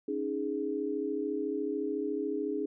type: chord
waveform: sine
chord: C# suspended second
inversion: none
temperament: equal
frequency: 277.2 / 311.1 / 415.3 Hz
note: C#4 / D#4 / G#4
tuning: 0 / 0 / 0 cents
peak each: -36 / -35 / -33 dBFS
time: 0.08-2.66 s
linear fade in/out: 5 ms
effects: none